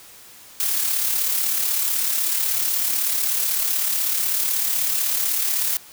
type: noise with amplitude modulation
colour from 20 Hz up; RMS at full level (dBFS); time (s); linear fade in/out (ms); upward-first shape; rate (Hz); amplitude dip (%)
blue; -20; 0.6-5.77; 0; sine; 36.1; 40
effects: white hiss -45 dBFS RMS until 5.92 s